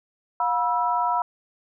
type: tone cluster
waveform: sine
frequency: 713 / 971 / 1321 Hz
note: F5 / B5 / E6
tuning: +36 / -30 / +3 cents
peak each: -26 / -22 / -28 dBFS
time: 0.4-1.22 s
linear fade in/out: 2 ms
effects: none